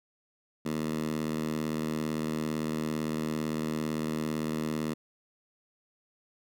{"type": "tone with high-pass filter", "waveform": "10% pulse", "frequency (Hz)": 77.78, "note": "D#2", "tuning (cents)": 0, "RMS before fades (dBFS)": -32, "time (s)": [0.65, 4.94], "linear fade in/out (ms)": 10, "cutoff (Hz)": 200, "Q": 2.3, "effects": []}